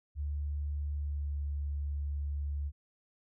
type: tone with pitch glide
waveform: sine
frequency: 72.9 to 71.98 Hz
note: D2 to D2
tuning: -12 to -34 cents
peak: -32 dBFS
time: 0.15-2.72 s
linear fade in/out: 50 ms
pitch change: -22 cents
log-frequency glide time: 0.93-1.36 s
effects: none